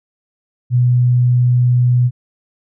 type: tone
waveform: sine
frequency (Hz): 123.47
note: B2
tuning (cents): 0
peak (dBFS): -9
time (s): 0.7-2.11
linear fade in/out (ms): 50
effects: none